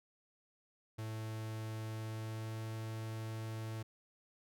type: tone with pitch glide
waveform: 45% pulse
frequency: 110 to 110.89 Hz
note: A2 to A2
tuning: 0 to +14 cents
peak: -40 dBFS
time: 0.98-3.83 s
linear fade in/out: 10 ms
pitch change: +14 cents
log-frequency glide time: 1.88-2.56 s
effects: none